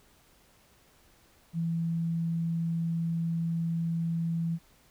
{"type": "tone", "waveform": "sine", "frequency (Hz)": 166.3, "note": "E3", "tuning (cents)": 16, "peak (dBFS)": -27, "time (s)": [1.53, 4.59], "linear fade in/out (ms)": 50, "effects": ["pink hiss -62 dBFS RMS until 4.9 s"]}